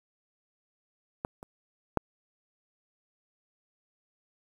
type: clicks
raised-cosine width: 1 ms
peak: -17 / -29 / -10 dBFS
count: 3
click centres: 1.249 / 1.429 / 1.973 s
effects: 8-bit